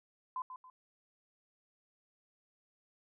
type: tone with echo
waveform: sine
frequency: 1020 Hz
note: C6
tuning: 44 cents flat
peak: -35 dBFS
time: 0.36-0.42 s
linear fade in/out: 2 ms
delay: 140 ms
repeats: 2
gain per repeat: -9 dB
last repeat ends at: 0.7 s
effects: none